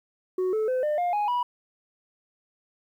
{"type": "tone with pitch steps", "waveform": "sine", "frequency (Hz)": [370, 435, 511.3, 601.1, 706.6, 830.6, 976.4], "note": ["F#4", "A4", "C5", "D5", "F5", "G#5", "B5"], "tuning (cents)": [0, -20, -40, 40, 20, 0, -20], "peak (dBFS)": -20, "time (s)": [0.38, 1.43], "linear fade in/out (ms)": 5, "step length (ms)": 150, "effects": ["tanh soft clip ceiling -22 dBFS", "10-bit"]}